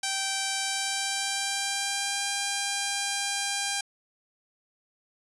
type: tone with pitch glide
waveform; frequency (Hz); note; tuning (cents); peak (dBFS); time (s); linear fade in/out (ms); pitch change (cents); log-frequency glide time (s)
5% pulse; 780 to 799.6; G5 to G5; -9 to +34; -15; 0.03-3.81; 5; +43; 0.64-2.26
effects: resampled to 24000 Hz